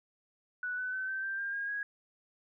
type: tone with pitch steps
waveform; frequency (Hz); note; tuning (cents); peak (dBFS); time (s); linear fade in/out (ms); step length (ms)
sine; 1480 / 1503.3 / 1526.9 / 1550.9 / 1575.3 / 1600 / 1625.2 / 1650.7; F#6 / F#6 / G6 / G6 / G6 / G6 / G#6 / G#6; 0 / +27 / -46 / -19 / +8 / +35 / -38 / -11; -33; 0.63-1.83; 2; 150
effects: none